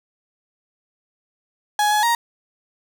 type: tone with pitch steps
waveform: 35% pulse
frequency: 836 / 844 / 938 Hz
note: G#5 / G#5 / A#5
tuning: +11 / +28 / +11 cents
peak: -14 dBFS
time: 1.79-2.15 s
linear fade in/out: 2 ms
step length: 120 ms
effects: none